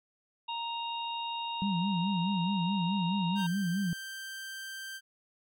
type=harmonic tone; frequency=932.3 Hz; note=A#5; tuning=in tune; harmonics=1 / 3 / 4; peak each=-35 / -40 / -41 dBFS; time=0.48-3.47 s; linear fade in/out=10 ms
type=tone with vibrato; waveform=sine; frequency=185 Hz; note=F#3; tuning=in tune; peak=-28 dBFS; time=1.62-3.93 s; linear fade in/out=0 ms; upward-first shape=sine; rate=4.7 Hz; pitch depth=160 cents each way
type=tone; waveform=sawtooth; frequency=1568 Hz; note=G6; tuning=in tune; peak=-36 dBFS; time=3.35-5.01 s; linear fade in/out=50 ms
effects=none